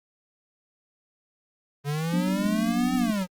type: linear two-way sweep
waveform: square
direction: up then down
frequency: 140.6 to 258 to 176 Hz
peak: -25 dBFS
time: 1.84-3.27 s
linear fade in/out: 50 ms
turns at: 2.95 s
type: chord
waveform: sine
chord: G major seventh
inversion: third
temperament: just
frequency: 183.75 / 196 / 245 / 294 Hz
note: F#3 / G3 / B3 / D4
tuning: -12 / 0 / -14 / +2 cents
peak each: -30 / -36 / -32 / -30 dBFS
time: 2.12-3.11 s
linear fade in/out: 10 ms
effects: Opus 24 kbps